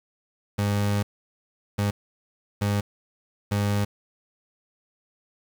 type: tone bursts at uneven times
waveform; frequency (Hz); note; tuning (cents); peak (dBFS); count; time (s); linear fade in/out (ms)
30% pulse; 102.2; G#2; -27; -19; 4; 0.58-1.03 / 1.78-1.91 / 2.61-2.81 / 3.51-3.85; 10
effects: 8-bit